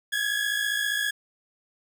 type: tone pair together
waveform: 30% pulse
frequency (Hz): 1643 / 1698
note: G#6 / G#6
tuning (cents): -19 / +38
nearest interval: minor second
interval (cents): 57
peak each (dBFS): -25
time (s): 0.12-1.11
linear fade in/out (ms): 10
effects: none